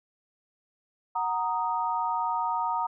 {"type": "chord", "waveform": "sine", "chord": "D# minor", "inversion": "first", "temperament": "equal", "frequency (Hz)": [740, 932.3, 1244.5], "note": ["F#5", "A#5", "D#6"], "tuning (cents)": [0, 0, 0], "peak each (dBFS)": [-33, -27, -32], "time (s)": [1.15, 2.87], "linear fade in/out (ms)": 10, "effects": []}